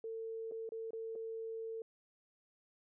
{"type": "tone with dropouts", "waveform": "sine", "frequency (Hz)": 450, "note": "A4", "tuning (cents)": 39, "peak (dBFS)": -40, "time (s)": [0.04, 1.82], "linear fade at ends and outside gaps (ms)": 2, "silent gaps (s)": [[0.513, 0.52], [0.691, 0.72], [0.907, 0.932], [1.154, 1.158]], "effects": []}